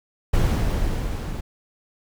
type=noise with level ramp; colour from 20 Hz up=brown; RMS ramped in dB=-18 to -29 dBFS; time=0.33-1.41 s; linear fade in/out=10 ms; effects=none